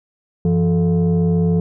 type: tone with frequency modulation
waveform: sine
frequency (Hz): 170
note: F3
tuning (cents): -46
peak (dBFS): -12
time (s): 0.45-1.6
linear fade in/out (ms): 2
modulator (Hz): 266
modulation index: 0.74
effects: tanh soft clip ceiling -8 dBFS